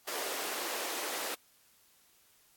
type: high-pass noise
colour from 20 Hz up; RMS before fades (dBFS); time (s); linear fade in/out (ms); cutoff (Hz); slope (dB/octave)
pink; -37; 0.07-1.35; 10; 360; 24
effects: white hiss -65 dBFS RMS until 2.56 s + AAC 64 kbps